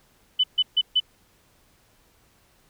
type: tone bursts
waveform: sine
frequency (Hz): 3000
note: F#7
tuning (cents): +23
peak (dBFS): -16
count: 4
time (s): 0.39-1.002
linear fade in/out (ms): 10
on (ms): 48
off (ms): 140
effects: pink hiss -61 dBFS RMS until 2.69 s